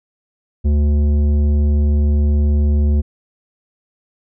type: tone with tanh clipping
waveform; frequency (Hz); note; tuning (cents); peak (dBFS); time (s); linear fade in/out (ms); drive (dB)
sine; 73.42; D2; 0; -13; 0.64-3.02; 20; 11
effects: none